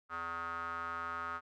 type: tone with band-pass filter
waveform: square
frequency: 84 Hz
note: E2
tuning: 33 cents sharp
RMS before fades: -40 dBFS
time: 0.09-1.41 s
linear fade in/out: 50 ms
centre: 1300 Hz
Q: 8.2
effects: none